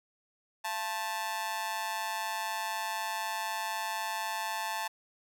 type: tone with amplitude modulation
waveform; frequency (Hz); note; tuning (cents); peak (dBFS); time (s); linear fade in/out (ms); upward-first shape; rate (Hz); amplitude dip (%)
sawtooth; 880; A5; 0; -25; 0.64-4.88; 10; sine; 196; 85
effects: none